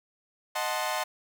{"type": "chord", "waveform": "sawtooth", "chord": "D# diminished seventh", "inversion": "none", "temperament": "equal", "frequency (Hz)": [622.3, 740, 880, 1046.5], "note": ["D#5", "F#5", "A5", "C6"], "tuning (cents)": [0, 0, 0, 0], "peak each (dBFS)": -30, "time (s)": [0.55, 1.04], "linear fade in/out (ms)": 10, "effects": []}